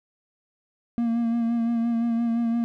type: tone with vibrato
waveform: triangle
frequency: 232.6 Hz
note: A#3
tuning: 4 cents flat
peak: -19 dBFS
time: 0.98-2.64 s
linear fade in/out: 0 ms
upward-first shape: sine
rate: 5.8 Hz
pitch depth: 28 cents each way
effects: none